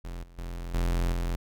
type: tone with level steps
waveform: 45% pulse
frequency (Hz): 43.09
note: F1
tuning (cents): -22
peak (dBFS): -35 / -49 / -34 / -24 / -27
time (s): 0.04-1.36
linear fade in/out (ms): 10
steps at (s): 0.23 / 0.38 / 0.74 / 1.12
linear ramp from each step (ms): 5
effects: none